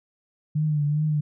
sine tone with vibrato, 150 Hz, D3, 37 cents sharp, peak -20 dBFS, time 0.55-1.21 s, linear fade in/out 10 ms, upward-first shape triangle, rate 2.5 Hz, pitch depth 60 cents each way, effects none

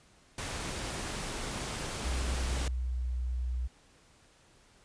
pink noise, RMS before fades -37 dBFS, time 0.38-2.68 s, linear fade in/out 2 ms
sine tone with pitch glide, 62.9 to 61.93 Hz, B1 to B1, +32 to +5 cents, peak -30 dBFS, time 2.04-3.68 s, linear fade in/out 20 ms, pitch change -27 cents, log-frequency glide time 2.41-3.06 s
effects pink hiss -62 dBFS RMS until 4.84 s + resampled to 22050 Hz

